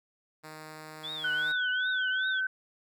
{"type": "tone", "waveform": "5% pulse", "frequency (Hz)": 155.56, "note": "D#3", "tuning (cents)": 0, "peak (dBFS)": -32, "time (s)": [0.43, 1.53], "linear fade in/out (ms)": 20}
{"type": "tone with vibrato", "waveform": "sine", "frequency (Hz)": 3322, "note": "G#7", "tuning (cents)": 0, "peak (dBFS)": -35, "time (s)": [1.03, 2.41], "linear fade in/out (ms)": 20, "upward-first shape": "triangle", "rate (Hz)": 2.6, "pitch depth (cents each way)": 240}
{"type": "tone with pitch glide", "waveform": "sine", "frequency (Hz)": [1489, 1524.7], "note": ["F#6", "G6"], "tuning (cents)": [11, -48], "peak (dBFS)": -27, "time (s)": [1.24, 2.47], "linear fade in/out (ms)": 5, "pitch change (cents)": 41, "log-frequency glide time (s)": [1.49, 2.34]}
{"effects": []}